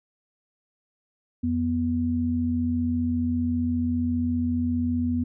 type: tone pair together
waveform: sine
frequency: 86.69 / 245.2 Hz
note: F2 / B3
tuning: -12 / -12 cents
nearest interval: octave + tritone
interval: 1800 cents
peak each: -28 / -23 dBFS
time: 1.43-5.24 s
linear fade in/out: 10 ms
effects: none